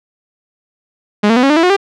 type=tone with pitch steps; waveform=sawtooth; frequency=207.7 / 227.8 / 249.9 / 274.1 / 300.6 / 329.7 / 361.6 / 396.6 Hz; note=G#3 / A#3 / B3 / C#4 / D4 / E4 / F#4 / G4; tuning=0 / -40 / +21 / -19 / +40 / 0 / -40 / +20 cents; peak=-4 dBFS; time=1.23-1.766 s; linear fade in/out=10 ms; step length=67 ms; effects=low-pass 4000 Hz 12 dB/octave

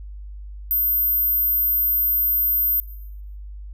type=tone; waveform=sine; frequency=13620 Hz; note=G#9; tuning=42 cents sharp; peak=-17 dBFS; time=0.71-2.8 s; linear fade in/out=0 ms; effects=noise-tail reverb RT60 0.9 s tail -20 dB re dry + added 50 Hz sine -33 dBFS peak until 3.73 s

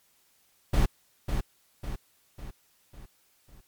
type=noise with echo; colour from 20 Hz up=brown; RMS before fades=-21 dBFS; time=0.73-0.86 s; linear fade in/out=10 ms; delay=550 ms; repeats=5; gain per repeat=-6 dB; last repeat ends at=3.61 s; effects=white hiss -66 dBFS RMS until 3.67 s + MP3 96 kbps

